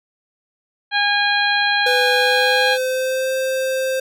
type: harmonic tone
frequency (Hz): 817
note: G#5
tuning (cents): -29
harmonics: 1 / 2 / 3 / 4 / 5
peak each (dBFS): -21 / -18 / -24 / -24 / -23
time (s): 0.91-2.78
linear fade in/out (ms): 50
type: tone with pitch glide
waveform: square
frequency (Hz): 499.7 to 524.5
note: B4 to C5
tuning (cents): +20 to +4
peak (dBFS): -19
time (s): 1.86-4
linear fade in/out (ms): 5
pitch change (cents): +84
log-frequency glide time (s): 2.14-3.32
effects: none